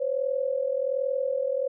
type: tone pair together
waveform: sine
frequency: 513.1 / 554.4 Hz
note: C5 / C#5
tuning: -34 / 0 cents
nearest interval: minor second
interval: 134 cents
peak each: -27 dBFS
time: 0-1.68 s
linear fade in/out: 10 ms
effects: none